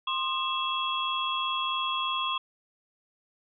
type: tone cluster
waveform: sine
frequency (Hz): 1054 / 1217 / 2665 / 3321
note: C6 / D#6 / E7 / G#7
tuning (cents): +12 / -39 / +18 / -1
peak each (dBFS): -30 / -36 / -36 / -31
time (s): 0.07-2.38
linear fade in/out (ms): 5
effects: none